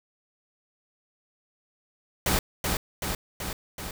pink noise with echo, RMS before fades -24 dBFS, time 2.26-2.39 s, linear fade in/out 2 ms, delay 380 ms, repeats 4, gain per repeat -3 dB, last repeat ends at 3.91 s, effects none

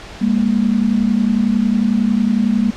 sine tone pair together, 203.4 / 234.4 Hz, G#3 / A#3, -36 / +10 cents, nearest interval major second, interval 246 cents, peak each -15 dBFS, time 0.21-2.71 s, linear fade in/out 10 ms, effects pink hiss -34 dBFS RMS until 2.76 s + low-pass 5000 Hz 12 dB/octave

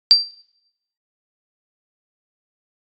sine tone with exponential decay, 4699 Hz, D8, in tune, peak -3 dBFS, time 0.11-0.31 s, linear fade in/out 0 ms, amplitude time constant 42 ms, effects noise-tail reverb RT60 0.8 s tail -22 dB re dry + resampled to 16000 Hz

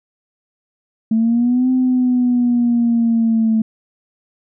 sine linear two-way sweep, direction up then down, 220 to 257.6 to 220 Hz, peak -11 dBFS, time 1.11-3.62 s, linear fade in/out 5 ms, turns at 1.7 s, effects tanh soft clip ceiling -7 dBFS

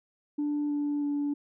sine tone with pitch steps, 293.7 / 291.2 / 288.7 Hz, D4 / D4 / D4, 0 / -15 / -30 cents, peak -25 dBFS, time 0.38-1.34 s, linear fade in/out 10 ms, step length 320 ms, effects tanh soft clip ceiling -24 dBFS

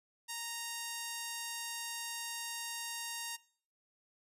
5% pulse tone, 930 Hz, A#5, 4 cents flat, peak -27 dBFS, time 0.28-3.37 s, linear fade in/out 20 ms, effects noise-tail reverb RT60 0.5 s tail -21 dB re dry + resampled to 32000 Hz

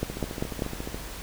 two click trains, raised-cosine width 2 ms, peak -13 / -20 dBFS, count 4 / 13, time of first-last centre 0.03-0.622 / 0.1-0.945 s, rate 5.07 / 14.2 Hz, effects added 50 Hz sine -42 dBFS peak until 1.22 s + pink hiss -40 dBFS RMS until 1.22 s

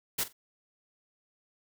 white noise with echo, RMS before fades -30 dBFS, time 0.18-0.24 s, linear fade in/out 10 ms, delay 45 ms, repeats 2, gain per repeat -15 dB, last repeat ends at 0.33 s, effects none

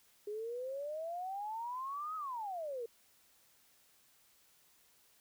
sine exponential two-way sweep, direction up then down, 408.7 to 1290 to 449.1 Hz, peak -38 dBFS, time 0.27-2.86 s, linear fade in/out 5 ms, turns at 2.16 s, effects white hiss -68 dBFS RMS until 5.2 s

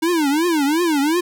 square tone with vibrato, 312.3 Hz, D#4, 7 cents sharp, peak -16 dBFS, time 0.02-1.21 s, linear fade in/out 10 ms, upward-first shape triangle, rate 2.8 Hz, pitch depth 250 cents each way, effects none

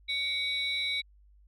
sine tone cluster, 2249 / 3626 / 3910 Hz, C#7 / A#7 / B7, +24 / -49 / -18 cents, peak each -31 / -39 / -30 dBFS, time 0.08-1.02 s, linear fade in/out 20 ms, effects tanh soft clip ceiling -23 dBFS + added 50 Hz sine -56 dBFS peak until 1.47 s

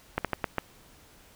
slowing click train, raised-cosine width 0.5 ms, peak -11 dBFS, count 5, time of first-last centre 0.18-0.583 s, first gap 67 ms, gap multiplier 1.28, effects pink hiss -56 dBFS RMS until 1.35 s

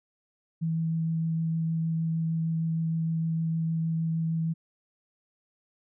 sine tone with vibrato, 162.8 Hz, E3, 21 cents flat, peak -25 dBFS, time 0.61-4.54 s, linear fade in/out 20 ms, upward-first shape triangle, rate 6.5 Hz, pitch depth 10 cents each way, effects none

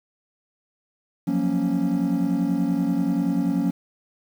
triangle chord, Gb major seventh, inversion third, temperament equal, 174.61 / 185 / 233.1 / 277.2 Hz, F3 / Gb3 / Bb3 / Db4, 0 / 0 / 0 / 0 cents, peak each -24 / -24 / -24 / -21 dBFS, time 1.27-3.71 s, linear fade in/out 10 ms, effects tanh soft clip ceiling -11 dBFS + 8-bit

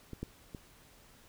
clicks, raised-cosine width 3 ms, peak -29 / -24 / -29 dBFS, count 3, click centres 0.133 / 0.23 / 0.548 s, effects pink hiss -60 dBFS RMS until 1.28 s

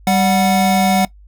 square tone pair together, 194.75 / 737 Hz, G3 / F#5, -11 / -7 cents, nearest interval octave + major seventh, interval 2304 cents, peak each -15 dBFS, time 0.07-1.05 s, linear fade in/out 2 ms, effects noise-tail reverb RT60 0.1 s tail -20 dB re dry + added 50 Hz sine -40 dBFS peak until 1.27 s

